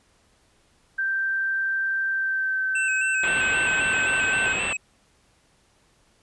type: tone with pitch glide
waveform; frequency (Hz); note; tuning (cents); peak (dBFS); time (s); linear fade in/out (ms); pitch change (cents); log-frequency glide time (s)
sine; 1568 to 1542; G6 to G6; 0 to -29; -22; 0.98-4.53; 10; -29; 2.1-2.65
type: tone with vibrato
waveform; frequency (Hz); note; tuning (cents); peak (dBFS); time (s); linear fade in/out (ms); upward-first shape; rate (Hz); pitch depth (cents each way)
square; 2613; E7; -16; -26; 2.75-4.77; 5; square; 3.8; 40
type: low-pass noise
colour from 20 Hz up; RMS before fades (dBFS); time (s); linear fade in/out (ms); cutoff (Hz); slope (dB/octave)
white; -30; 3.23-4.73; 2; 3300; 48
effects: pink hiss -62 dBFS RMS until 6.22 s + resampled to 24000 Hz